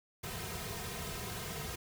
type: noise with comb filter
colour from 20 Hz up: pink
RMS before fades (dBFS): -41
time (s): 0.23-1.76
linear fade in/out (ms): 10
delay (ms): 3.5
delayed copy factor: -0.9
effects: none